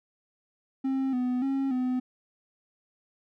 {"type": "tone with pitch steps", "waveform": "triangle", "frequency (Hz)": [266.6, 250, 271.1, 253.2], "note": ["C4", "B3", "C#4", "B3"], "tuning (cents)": [33, 21, -38, 43], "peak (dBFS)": -23, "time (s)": [0.84, 2], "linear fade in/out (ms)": 10, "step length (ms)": 290, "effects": []}